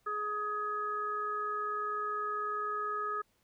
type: harmonic tone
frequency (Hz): 419.3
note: G#4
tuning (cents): +17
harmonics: 1 / 3 / 4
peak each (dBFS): -41 / -33 / -43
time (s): 0.06-3.22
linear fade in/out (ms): 10
effects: pink hiss -73 dBFS RMS until 3.43 s